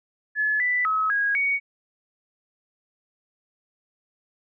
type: tone with pitch steps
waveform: sine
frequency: 1713 / 1982 / 1283 / 1644 / 2239 Hz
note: A6 / B6 / E6 / G#6 / C#7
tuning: -47 / +6 / -47 / -18 / +17 cents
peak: -20 dBFS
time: 0.35-1.6 s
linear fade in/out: 50 ms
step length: 250 ms
effects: none